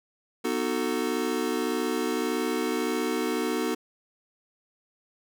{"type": "chord", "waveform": "square", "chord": "B dominant seventh", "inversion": "none", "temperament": "just", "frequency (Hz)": [246.9, 308.7, 370.4, 444.5], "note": ["B3", "D#4", "F#4", "A4"], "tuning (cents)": [0, -14, 2, 18], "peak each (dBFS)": -32, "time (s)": [0.44, 3.75], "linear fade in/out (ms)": 10, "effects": []}